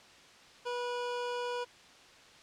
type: tone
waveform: 25% pulse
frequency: 487.4 Hz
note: B4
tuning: 23 cents flat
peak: -30 dBFS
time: 0.65-1.65 s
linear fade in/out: 20 ms
effects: white hiss -56 dBFS RMS until 2.42 s + low-pass 5000 Hz 12 dB/octave